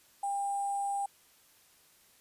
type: tone with sample-and-hold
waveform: sine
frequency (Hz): 800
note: G5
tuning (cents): +35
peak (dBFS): -30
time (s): 0.23-1.06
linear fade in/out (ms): 5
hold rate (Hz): 8820
effects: white hiss -63 dBFS RMS until 2.2 s + resampled to 32000 Hz